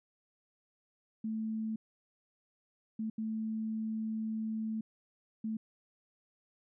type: tone bursts at uneven times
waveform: sine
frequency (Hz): 220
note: A3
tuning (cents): 0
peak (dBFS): -33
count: 4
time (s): 1.24-1.76 / 2.99-3.1 / 3.18-4.81 / 5.44-5.57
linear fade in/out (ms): 5
effects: none

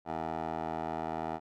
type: tone with band-pass filter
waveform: 15% pulse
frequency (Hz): 80.4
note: E2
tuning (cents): -43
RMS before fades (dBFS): -36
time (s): 0.05-1.4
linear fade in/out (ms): 50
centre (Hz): 700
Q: 2.1
effects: none

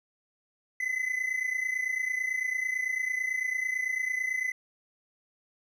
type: tone pair together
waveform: triangle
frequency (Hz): 2004 / 2033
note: B6 / B6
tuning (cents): +25 / +50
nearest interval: unison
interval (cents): 25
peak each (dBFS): -31 / -28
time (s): 0.8-4.52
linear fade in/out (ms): 5
effects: none

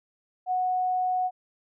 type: tone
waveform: sine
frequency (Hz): 736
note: F#5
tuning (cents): -9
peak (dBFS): -23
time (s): 0.46-1.31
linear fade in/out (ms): 50
effects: none

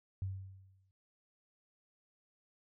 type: tone with exponential decay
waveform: sine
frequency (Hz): 95.7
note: G2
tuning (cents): -41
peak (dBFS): -33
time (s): 0.22-0.91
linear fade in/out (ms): 0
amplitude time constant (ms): 150
effects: none

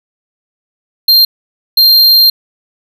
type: tone bursts at uneven times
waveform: square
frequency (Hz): 4186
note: C8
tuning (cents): 0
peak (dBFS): -4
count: 2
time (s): 1.08-1.25 / 1.77-2.3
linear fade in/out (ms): 5
effects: none

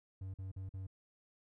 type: tone bursts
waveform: triangle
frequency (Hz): 95.2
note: F#2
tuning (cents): +50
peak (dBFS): -39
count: 4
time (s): 0.21-0.868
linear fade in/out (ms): 5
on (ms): 130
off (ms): 46
effects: none

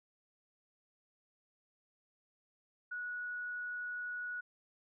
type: tone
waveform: sine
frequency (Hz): 1464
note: F#6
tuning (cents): -19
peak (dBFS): -38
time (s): 2.91-4.41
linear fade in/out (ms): 10
effects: none

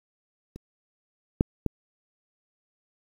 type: clicks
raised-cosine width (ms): 3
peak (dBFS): -27 / -6 / -12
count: 3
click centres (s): 0.56 / 1.409 / 1.663
effects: 8-bit

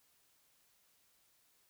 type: silence
effects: white hiss -72 dBFS RMS until 1.69 s

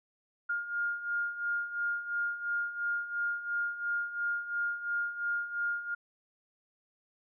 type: beating tone pair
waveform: sine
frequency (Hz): 1412 / 1414.9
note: F6 / F6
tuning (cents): +19 / +22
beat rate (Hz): 2.9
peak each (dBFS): -37 / -32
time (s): 0.49-5.95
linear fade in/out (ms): 10
effects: none

